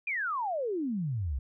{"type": "exponential sweep", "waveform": "sine", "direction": "down", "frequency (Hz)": [2489, 60.6], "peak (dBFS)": -29, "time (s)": [0.07, 1.39], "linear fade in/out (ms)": 5, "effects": []}